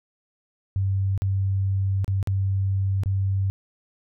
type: tone with dropouts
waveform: sine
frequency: 97 Hz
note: G2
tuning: 18 cents flat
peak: -20 dBFS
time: 0.76-3.5 s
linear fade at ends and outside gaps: 0 ms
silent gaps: 1.177-1.22 / 2.045-2.079 / 2.228-2.273 / 3.035-3.059 s
effects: none